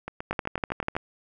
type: two click trains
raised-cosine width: 0.5 ms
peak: -11 / -18 dBFS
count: 9 / 8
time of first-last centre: 0.31-0.966 / 0.08-0.953 s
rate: 12.2 / 8.02 Hz
effects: none